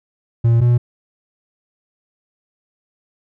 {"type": "tone pair in turn", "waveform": "triangle", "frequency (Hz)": [116.54, 120.77], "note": ["A#2", "B2"], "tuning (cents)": [0, -38], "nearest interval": "minor second", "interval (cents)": 62, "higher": "second", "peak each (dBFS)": -8, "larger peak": "neither", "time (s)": [[0.44, 0.61], [0.61, 0.78]], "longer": "neither", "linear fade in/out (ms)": 10, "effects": []}